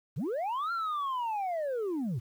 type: linear two-way sweep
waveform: sine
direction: up then down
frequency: 99.4 to 1398 to 99.4 Hz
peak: -27 dBFS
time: 0.16-2.2 s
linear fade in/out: 20 ms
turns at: 0.72 s
effects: tanh soft clip ceiling -29 dBFS + 10-bit